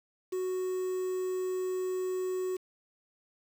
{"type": "tone with quantisation", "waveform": "triangle", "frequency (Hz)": 370, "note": "F#4", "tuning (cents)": 0, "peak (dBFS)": -28, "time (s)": [0.32, 2.57], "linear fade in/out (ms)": 10, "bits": 8, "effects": []}